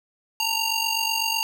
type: ring-modulated tone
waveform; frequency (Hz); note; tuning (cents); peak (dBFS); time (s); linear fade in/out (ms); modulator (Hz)
20% pulse; 1854; A#6; -10; -14; 0.4-1.43; 0; 951
effects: none